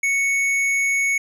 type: tone with hard clipping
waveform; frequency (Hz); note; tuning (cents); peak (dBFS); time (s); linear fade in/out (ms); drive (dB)
sine; 2217; C#7; 0; -19; 0.03-1.18; 5; 9
effects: none